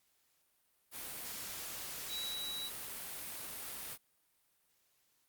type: tone in noise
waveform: sine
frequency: 3902 Hz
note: B7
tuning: 22 cents flat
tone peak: -39 dBFS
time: 2.08-2.71 s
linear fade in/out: 50 ms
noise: white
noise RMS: -44 dBFS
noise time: 0.91-3.98 s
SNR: +2 dB
effects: white hiss -75 dBFS RMS until 5.28 s + Opus 48 kbps